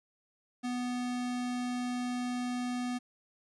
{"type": "tone", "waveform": "square", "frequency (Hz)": 246.9, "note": "B3", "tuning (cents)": 0, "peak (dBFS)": -33, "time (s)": [0.63, 2.99], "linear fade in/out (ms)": 20, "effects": ["resampled to 22050 Hz", "10-bit"]}